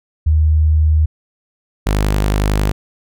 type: tone pair in turn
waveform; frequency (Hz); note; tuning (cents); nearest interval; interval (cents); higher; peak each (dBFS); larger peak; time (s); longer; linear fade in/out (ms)
sine / sawtooth; 77.6 / 50.98; D#2 / G#1; -4 / -31; perfect fifth; 727; first; -9; neither; 0.26-1.06 / 1.86-2.72; second; 10
effects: none